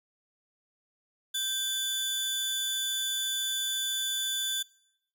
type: tone pair together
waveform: sawtooth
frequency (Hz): 1568 / 3486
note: G6 / A7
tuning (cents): 0 / -17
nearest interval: octave + major second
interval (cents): 1383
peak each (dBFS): -36 / -26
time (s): 1.34-4.63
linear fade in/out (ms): 10
effects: noise-tail reverb RT60 0.8 s tail -23 dB re dry